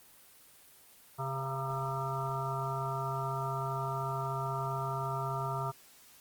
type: harmonic tone with a mistuned harmonic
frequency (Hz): 133.5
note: C3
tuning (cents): +35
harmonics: 1 / 3 / 5 / 7 / 9 / 10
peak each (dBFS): -36 / -43 / -40 / -39 / -39 / -43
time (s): 1.18-5.72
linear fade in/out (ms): 20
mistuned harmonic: 5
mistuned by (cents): +36
effects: white hiss -58 dBFS RMS until 6.2 s + Opus 24 kbps